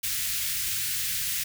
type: band-stop noise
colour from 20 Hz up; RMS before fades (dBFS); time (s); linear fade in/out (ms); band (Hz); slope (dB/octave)
white; -29; 0.03-1.44; 10; 160 to 1700; 24
effects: none